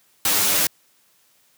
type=noise with comb filter; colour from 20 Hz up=white; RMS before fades=-19 dBFS; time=0.25-0.67 s; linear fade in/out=2 ms; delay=10 ms; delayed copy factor=+0.75; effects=white hiss -60 dBFS RMS until 1.57 s + high-pass 100 Hz 12 dB/octave